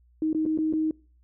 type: tone with dropouts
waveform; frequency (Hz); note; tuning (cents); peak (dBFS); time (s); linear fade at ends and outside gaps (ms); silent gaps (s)
sine; 314; D#4; +16; -22; 0.22-0.91; 2; 0.33-0.347 / 0.454-0.461 / 0.576-0.586 / 0.727-0.735
effects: noise-tail reverb RT60 0.4 s tail -25 dB re dry + added 60 Hz sine -57 dBFS peak until 1.23 s